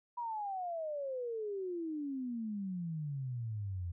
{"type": "exponential sweep", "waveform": "sine", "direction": "down", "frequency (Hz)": [977, 84.4], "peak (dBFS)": -36, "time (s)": [0.17, 3.92], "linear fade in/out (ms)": 10, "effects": []}